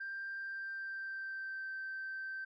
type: tone with pitch glide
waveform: sine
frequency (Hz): 1583 to 1554.9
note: G6 to G6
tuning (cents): +17 to -15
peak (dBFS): -38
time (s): 0-2.45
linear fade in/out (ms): 10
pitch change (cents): -32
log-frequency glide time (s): 0.34-1.7
effects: tanh soft clip ceiling -36 dBFS